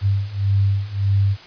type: beating tone pair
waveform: sine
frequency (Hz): 98 / 99.7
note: G2 / G2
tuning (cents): 0 / +30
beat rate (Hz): 1.7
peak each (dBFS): -20 / -18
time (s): 0.01-1.37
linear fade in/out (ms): 50
effects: white hiss -41 dBFS RMS until 1.46 s + resampled to 11025 Hz